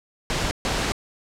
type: noise bursts at uneven times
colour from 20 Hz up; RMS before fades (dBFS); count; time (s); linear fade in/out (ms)
pink; -24; 2; 0.3-0.51 / 0.65-0.92; 0
effects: low-pass 7000 Hz 12 dB/octave